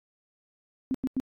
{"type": "tone bursts", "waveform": "sine", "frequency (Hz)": 261.1, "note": "C4", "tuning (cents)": -3, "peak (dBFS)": -24, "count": 3, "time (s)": [0.91, 1.2], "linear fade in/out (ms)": 0, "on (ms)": 34, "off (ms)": 94, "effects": ["AAC 64 kbps"]}